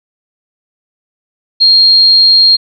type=tone; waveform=sine; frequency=4230 Hz; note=C8; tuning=18 cents sharp; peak=-3 dBFS; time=1.6-2.57 s; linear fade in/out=20 ms; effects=none